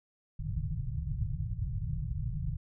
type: low-pass noise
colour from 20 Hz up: white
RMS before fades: -34 dBFS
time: 0.39-2.57 s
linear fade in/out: 10 ms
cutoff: 160 Hz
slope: 96 dB/octave
effects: none